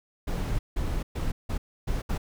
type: noise bursts at uneven times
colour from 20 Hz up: brown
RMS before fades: -28 dBFS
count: 6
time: 0.27-0.59 / 0.76-1.03 / 1.15-1.32 / 1.49-1.58 / 1.87-2.02 / 2.09-2.18 s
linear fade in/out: 10 ms
effects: none